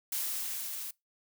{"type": "noise with level ramp", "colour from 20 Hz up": "blue", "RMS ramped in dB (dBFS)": [-33, -40], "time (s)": [0.12, 0.91], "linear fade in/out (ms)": 5, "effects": ["noise-tail reverb RT60 0.2 s tail -24 dB re dry"]}